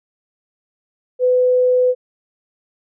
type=tone; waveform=sine; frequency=502 Hz; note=B4; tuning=28 cents sharp; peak=-11 dBFS; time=1.19-1.95 s; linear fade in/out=50 ms; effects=none